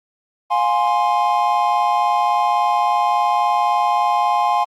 triangle chord, F minor, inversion none, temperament equal with one note detuned, 707 / 830.6 / 1046.5 Hz, F5 / Ab5 / C6, +21 / 0 / 0 cents, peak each -18 / -16 / -17 dBFS, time 0.5-4.65 s, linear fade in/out 20 ms, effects Opus 32 kbps

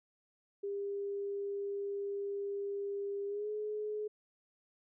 sine tone with pitch glide, 401.1 to 423.2 Hz, G4 to G#4, +40 to +33 cents, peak -35 dBFS, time 0.63-4.08 s, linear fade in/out 10 ms, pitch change +93 cents, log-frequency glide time 3.27-3.49 s, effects none

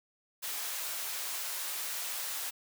white high-pass noise, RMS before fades -37 dBFS, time 0.42-2.51 s, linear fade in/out 20 ms, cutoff 640 Hz, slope 12 dB/octave, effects none

